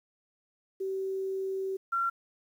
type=tone pair in turn; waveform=sine; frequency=384 / 1368.4 Hz; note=G4 / F6; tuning=-36 / -36 cents; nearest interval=octave + minor seventh; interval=2200 cents; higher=second; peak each=-30 / -26 dBFS; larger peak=second; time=0.8-1.77 / 1.92-2.1 s; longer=first; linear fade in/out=10 ms; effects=10-bit